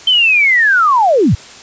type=linear sweep; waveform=sine; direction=down; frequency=3126 to 68.4 Hz; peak=-7 dBFS; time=0.07-1.35 s; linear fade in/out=5 ms; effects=white hiss -35 dBFS RMS until 1.62 s + resampled to 16000 Hz